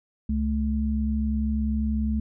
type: tone pair together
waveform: sine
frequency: 68.3 / 216.8 Hz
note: C#2 / A3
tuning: -25 / -25 cents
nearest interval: octave + minor sixth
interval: 2000 cents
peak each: -25 dBFS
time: 0.29-2.2 s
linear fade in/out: 5 ms
effects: none